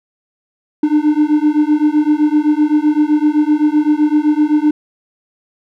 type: beating tone pair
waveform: triangle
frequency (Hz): 297.2 / 305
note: D4 / D#4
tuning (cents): +21 / -34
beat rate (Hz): 7.8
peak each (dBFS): -11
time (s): 0.83-4.71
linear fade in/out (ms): 5
effects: none